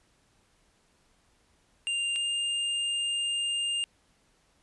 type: tone pair in turn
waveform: square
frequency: 2794 / 2808 Hz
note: F7 / F7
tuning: 0 / +9 cents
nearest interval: unison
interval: 9 cents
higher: second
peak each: -28 dBFS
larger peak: neither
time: 1.87-2.16 / 2.16-3.84 s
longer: second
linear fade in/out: 0 ms
effects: pink hiss -67 dBFS RMS until 4.62 s + resampled to 24000 Hz